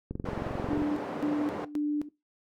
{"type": "click train", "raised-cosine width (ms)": 3, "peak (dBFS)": -21, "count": 17, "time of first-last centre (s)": [0.11, 0.821], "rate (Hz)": 22.5}
{"type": "band-pass noise", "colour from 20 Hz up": "white", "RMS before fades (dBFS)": -36, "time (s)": [0.25, 1.65], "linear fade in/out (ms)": 5, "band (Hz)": [180, 630], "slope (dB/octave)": 12}
{"type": "tone with tremolo", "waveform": "sine", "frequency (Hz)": 296.1, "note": "D4", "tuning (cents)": 14, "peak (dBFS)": -25, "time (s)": [0.7, 2.09], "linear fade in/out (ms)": 5, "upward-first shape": "square", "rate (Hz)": 1.9, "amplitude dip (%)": 80}
{"effects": ["noise-tail reverb RT60 0.2 s tail -17 dB re dry"]}